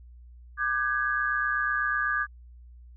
sine tone cluster, 1195 / 1531 / 1659 Hz, D6 / G6 / G#6, +30 / -41 / -2 cents, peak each -29 / -31 / -27 dBFS, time 0.57-2.27 s, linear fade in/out 50 ms, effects added 60 Hz sine -46 dBFS peak until 2.96 s

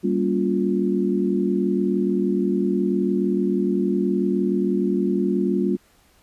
sine chord, G half-diminished seventh, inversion none, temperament just, 196 / 235.2 / 282.2 / 352.8 Hz, G3 / Bb3 / Db4 / F4, 0 / +16 / +31 / +18 cents, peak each -22 / -26 / -26 / -23 dBFS, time 0.03-5.77 s, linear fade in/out 20 ms, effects pink hiss -58 dBFS RMS until 6.22 s + resampled to 32000 Hz

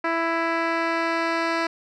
10% pulse tone with low-pass filter sweep, 331.2 Hz, E4, 8 cents sharp, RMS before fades -24 dBFS, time 0.04-1.67 s, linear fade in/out 5 ms, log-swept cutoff 2200 to 3900 Hz, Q 1.1, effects none

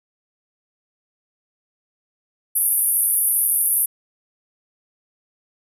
pink band-pass noise, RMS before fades -19 dBFS, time 2.55-3.86 s, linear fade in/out 10 ms, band 9700 to 13000 Hz, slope 96 dB/octave, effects none

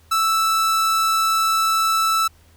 45% pulse tone, 1318.5 Hz, E6, in tune, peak -16 dBFS, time 0.11-2.28 s, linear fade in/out 10 ms, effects added 81 Hz sine -51 dBFS peak until 2.56 s + pink hiss -56 dBFS RMS until 2.56 s

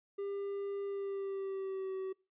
triangle tone with pitch glide, 399.2 to 380.3 Hz, G4 to F#4, +32 to +48 cents, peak -34 dBFS, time 0.18-2.13 s, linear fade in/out 10 ms, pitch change -84 cents, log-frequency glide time 0.85-1.94 s, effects noise-tail reverb RT60 0.3 s tail -25 dB re dry + resampled to 8000 Hz

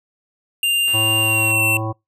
square tone with pitch glide, 2794 to 2700 Hz, F7 to E7, 0 to +41 cents, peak -16 dBFS, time 0.63-1.77 s, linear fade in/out 2 ms, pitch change -59 cents, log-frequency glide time 1.19-1.63 s
click train, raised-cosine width 0.3 ms, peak -21 dBFS, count 70, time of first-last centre 0.88-1.513 s, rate 109 Hz
harmonic tone, 110 Hz, A2, in tune, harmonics 1 / 3 / 5 / 7 / 9 / 10, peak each -23 / -28 / -30 / -31 / -33 / -33 dBFS, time 0.93-1.93 s, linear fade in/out 20 ms
effects noise-tail reverb RT60 0.2 s tail -26 dB re dry

